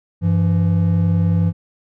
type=tone pair together; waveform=triangle; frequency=97.4 / 168.49 Hz; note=G2 / E3; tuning=-11 / +38 cents; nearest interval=major sixth; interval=949 cents; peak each=-14 dBFS; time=0.21-1.53 s; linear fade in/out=50 ms; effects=none